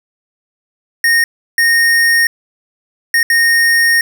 square tone bursts at uneven times, 1850 Hz, A#6, 14 cents flat, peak -9 dBFS, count 4, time 1.04-1.24 / 1.58-2.27 / 3.14-3.23 / 3.3-4.01 s, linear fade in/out 2 ms, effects none

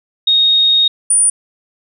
sine tone pair in turn, 3729 / 9396 Hz, A#7 / D9, 0 / 0 cents, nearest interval octave + major third, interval 1600 cents, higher second, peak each -8 dBFS, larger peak neither, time 0.27-0.88 / 1.1-1.3 s, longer first, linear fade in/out 5 ms, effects none

